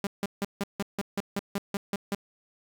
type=tone bursts; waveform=sawtooth; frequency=200 Hz; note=G3; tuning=35 cents sharp; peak=-23 dBFS; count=12; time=0.04-2.148 s; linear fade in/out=2 ms; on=29 ms; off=160 ms; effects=9-bit